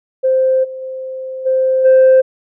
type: tone with level steps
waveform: sine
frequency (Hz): 522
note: C5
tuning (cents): -4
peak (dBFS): -9 / -24 / -22 / -10 / -3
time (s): 0.23-2.22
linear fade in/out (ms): 20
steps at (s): 0.63 / 0.81 / 1.45 / 1.84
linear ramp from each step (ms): 20
effects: tanh soft clip ceiling -3 dBFS